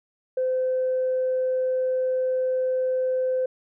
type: tone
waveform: sine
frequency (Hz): 514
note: C5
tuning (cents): -31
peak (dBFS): -20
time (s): 0.37-3.46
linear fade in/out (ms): 5
effects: tanh soft clip ceiling -17 dBFS